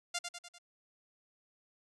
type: tone with echo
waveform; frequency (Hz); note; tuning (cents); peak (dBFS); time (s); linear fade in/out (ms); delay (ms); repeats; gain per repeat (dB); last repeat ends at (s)
5% pulse; 698.5; F5; 0; -22; 0.14-0.19; 10; 99; 4; -5; 0.586
effects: resampled to 22050 Hz